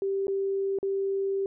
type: tone with dropouts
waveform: sine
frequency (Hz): 391.2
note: G4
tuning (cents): -4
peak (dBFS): -25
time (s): 0.02-1.46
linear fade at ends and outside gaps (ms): 1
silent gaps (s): 0.27-0.281 / 0.787-0.829
effects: none